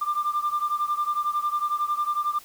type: beating tone pair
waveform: sine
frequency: 1189 / 1200 Hz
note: D6 / D6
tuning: +21 / +37 cents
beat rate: 11 Hz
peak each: -24 / -26 dBFS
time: 0.01-2.39 s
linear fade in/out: 10 ms
effects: tanh soft clip ceiling -18 dBFS + white hiss -49 dBFS RMS until 2.44 s